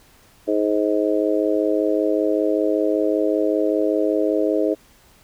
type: harmonic tone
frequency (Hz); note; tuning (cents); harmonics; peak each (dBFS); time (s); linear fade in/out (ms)
105.2; G#2; +23; 3 / 4 / 5 / 6; -21 / -22 / -23 / -24; 0.47-4.75; 20
effects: pink hiss -53 dBFS RMS until 5.23 s